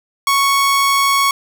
sawtooth tone, 1108.7 Hz, C#6, in tune, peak -8 dBFS, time 0.27-1.31 s, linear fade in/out 2 ms, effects none

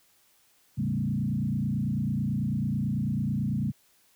sine tone with frequency modulation, 172.5 Hz, F3, 21 cents flat, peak -25 dBFS, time 0.77-3.72 s, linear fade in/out 20 ms, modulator 29.1 Hz, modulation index 2.2, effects white hiss -64 dBFS RMS until 4.15 s

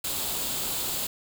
white noise with comb filter, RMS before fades -30 dBFS, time 0.04-1.07 s, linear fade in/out 5 ms, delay 0.26 ms, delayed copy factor +0.5, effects none

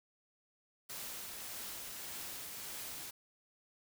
white noise with tremolo, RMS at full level -44 dBFS, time 0.89-3.11 s, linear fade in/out 10 ms, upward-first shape triangle, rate 1.7 Hz, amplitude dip 25%, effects none

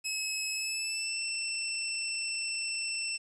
15% pulse tone with pitch glide, 2576 to 2685 Hz, E7 to E7, -41 to +31 cents, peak -24 dBFS, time 0.04-3.18 s, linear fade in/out 20 ms, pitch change +72 cents, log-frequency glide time 0.51-1.22 s, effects resampled to 22050 Hz + 10-bit

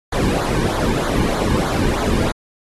brown noise with flanger, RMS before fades -19 dBFS, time 0.12-2.32 s, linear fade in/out 5 ms, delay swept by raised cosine 0.36 to 1.56 ms, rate 3.2 Hz, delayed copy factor -0.8, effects AAC 32 kbps

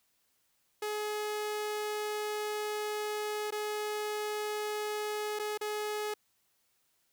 sawtooth tone with dropouts, 422.1 Hz, G#4, 28 cents sharp, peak -29 dBFS, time 0.82-6.14 s, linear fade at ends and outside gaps 5 ms, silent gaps 3.507-3.522 / 5.39-5.395 / 5.576-5.611 s, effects white hiss -74 dBFS RMS until 7.12 s

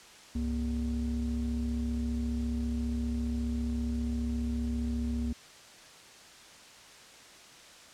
triangle ring-modulated tone, 84.7 Hz, E2, 48 cents sharp, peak -24 dBFS, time 0.35-5.33 s, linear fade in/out 5 ms, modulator 152 Hz, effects white hiss -52 dBFS RMS until 7.93 s + low-pass 7000 Hz 12 dB/octave

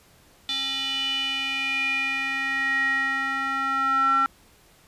square tone with band-pass filter sweep, 270 Hz, C#4, 45 cents flat, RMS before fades -25 dBFS, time 0.49-4.26 s, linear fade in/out 0 ms, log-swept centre 3500 to 1300 Hz, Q 7.5, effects pink hiss -56 dBFS RMS until 4.87 s + resampled to 32000 Hz

